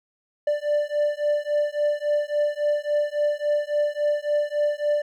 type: beating tone pair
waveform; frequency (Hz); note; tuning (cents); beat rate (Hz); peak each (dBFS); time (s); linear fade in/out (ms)
triangle; 588 / 591.6; D5 / D5; +2 / +13; 3.6; -22; 0.47-5.02; 5
effects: none